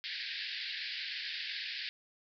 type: band-pass noise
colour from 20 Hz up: white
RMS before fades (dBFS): -40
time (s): 0.04-1.89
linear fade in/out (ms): 0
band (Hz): 1600 to 4900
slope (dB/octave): 96
effects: none